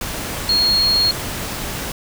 sine tone in noise, 4275 Hz, C8, 36 cents sharp, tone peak -13 dBFS, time 0.49-1.11 s, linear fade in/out 2 ms, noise pink, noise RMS -26 dBFS, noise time 0.01-1.92 s, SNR +10 dB, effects none

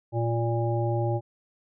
harmonic tone, 116.54 Hz, A#2, in tune, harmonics 1 / 3 / 5 / 7, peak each -25 / -30 / -32 / -33 dBFS, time 0.12-1.21 s, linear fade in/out 50 ms, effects none

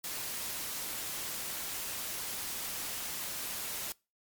white noise, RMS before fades -38 dBFS, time 0.04-3.92 s, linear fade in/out 0 ms, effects noise-tail reverb RT60 0.3 s tail -25 dB re dry + MP3 96 kbps

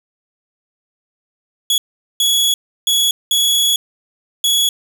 sawtooth tone bursts at uneven times, 3368 Hz, G#7, 24 cents sharp, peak -9 dBFS, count 5, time 1.7-1.78 / 2.2-2.54 / 2.87-3.11 / 3.31-3.76 / 4.44-4.69 s, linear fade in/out 2 ms, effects none

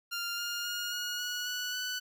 15% pulse tone with pitch steps, 1396.9 / 1412.3 / 1427.9 / 1443.7 / 1459.6 / 1475.7 / 1492 Hz, F6 / F6 / F6 / F#6 / F#6 / F#6 / F#6, 0 / +19 / +38 / -43 / -24 / -5 / +14 cents, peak -27 dBFS, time 0.11-2 s, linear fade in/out 20 ms, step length 270 ms, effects none

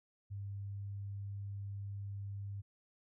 sine tone, 99.9 Hz, G2, 33 cents sharp, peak -40 dBFS, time 0.3-2.62 s, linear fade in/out 20 ms, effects none

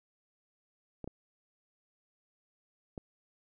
clicks, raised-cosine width 2 ms, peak -27 dBFS, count 3, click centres 1.043 / 1.076 / 2.978 s, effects none

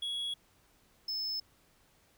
triangle tone pair in turn, 3342 / 5230 Hz, G#7 / E8, +10 / -15 cents, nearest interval minor sixth, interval 775 cents, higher second, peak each -32 / -32 dBFS, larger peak neither, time 0.02-0.34 / 1.08-1.4 s, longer neither, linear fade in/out 5 ms, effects pink hiss -67 dBFS RMS until 2.17 s

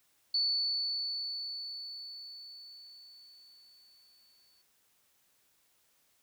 sine tone with exponential decay, 4468 Hz, C#8, 13 cents sharp, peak -26 dBFS, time 0.34-4.62 s, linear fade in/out 5 ms, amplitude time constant 930 ms, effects white hiss -71 dBFS RMS until 6.22 s

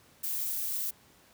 violet noise, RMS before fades -33 dBFS, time 0.23-0.91 s, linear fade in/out 10 ms, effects pink hiss -60 dBFS RMS until 1.33 s + high-pass 80 Hz 12 dB/octave

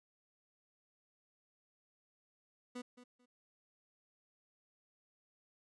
30% pulse tone with echo, 246.9 Hz, B3, in tune, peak -40 dBFS, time 2.75-2.82 s, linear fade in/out 10 ms, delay 220 ms, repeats 2, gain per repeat -13 dB, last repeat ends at 3.26 s, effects resampled to 22050 Hz

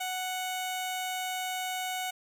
15% pulse tone with notch filter, 740 Hz, F#5, in tune, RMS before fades -34 dBFS, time 0-2.11 s, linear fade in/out 10 ms, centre 1700 Hz, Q 1.7, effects none

